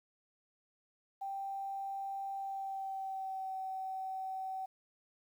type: tone with pitch glide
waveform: sine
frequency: 784 to 761.7 Hz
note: G5 to G5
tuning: 0 to -50 cents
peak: -37 dBFS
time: 1.21-4.66 s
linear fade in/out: 10 ms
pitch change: -50 cents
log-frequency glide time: 2.34-3.56 s
effects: 11-bit

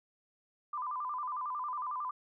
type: tone with vibrato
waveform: sine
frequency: 1095 Hz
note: C#6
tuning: 22 cents flat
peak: -34 dBFS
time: 0.73-2.11 s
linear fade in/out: 5 ms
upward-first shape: square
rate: 11 Hz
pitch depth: 140 cents each way
effects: none

